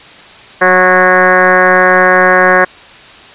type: tone with frequency modulation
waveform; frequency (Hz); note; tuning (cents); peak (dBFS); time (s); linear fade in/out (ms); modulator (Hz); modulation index
sine; 1100; C#6; -14; -4; 0.61-2.65; 10; 183; 4.2
effects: white hiss -35 dBFS RMS until 3.34 s + resampled to 8000 Hz